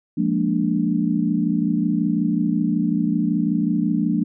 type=chord; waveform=sine; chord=Bb dominant seventh; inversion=second; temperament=equal; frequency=174.61 / 207.7 / 233.1 / 293.7 Hz; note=F3 / Ab3 / Bb3 / D4; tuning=0 / 0 / 0 / 0 cents; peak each=-23 dBFS; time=0.17-4.24 s; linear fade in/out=10 ms; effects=none